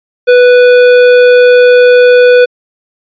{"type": "tone with tanh clipping", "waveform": "sine", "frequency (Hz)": 493.9, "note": "B4", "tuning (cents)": 0, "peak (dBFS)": -3, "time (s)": [0.27, 2.46], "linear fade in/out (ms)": 20, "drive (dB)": 15, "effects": ["resampled to 11025 Hz"]}